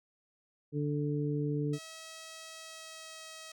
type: harmonic tone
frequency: 146.83 Hz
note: D3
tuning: in tune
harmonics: 1 / 2 / 3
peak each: -32 / -35 / -37 dBFS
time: 0.72-1.79 s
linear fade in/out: 50 ms
type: tone with pitch glide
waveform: 5% pulse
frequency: 644 to 639.6 Hz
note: E5 to D#5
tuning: -41 to +48 cents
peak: -34 dBFS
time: 1.73-3.52 s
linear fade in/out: 5 ms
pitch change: -11 cents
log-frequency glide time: 2.61-3.24 s
effects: none